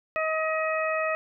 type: harmonic tone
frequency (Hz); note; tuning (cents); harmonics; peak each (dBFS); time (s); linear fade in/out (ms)
633; D#5; +30; 1 / 2 / 3 / 4; -27 / -30 / -32 / -33; 0.16-1.15; 0
effects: none